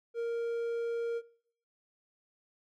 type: tone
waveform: triangle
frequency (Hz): 466.2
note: A#4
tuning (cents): 0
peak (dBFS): -29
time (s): 0.14-1.22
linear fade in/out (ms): 50
effects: noise-tail reverb RT60 0.6 s tail -20 dB re dry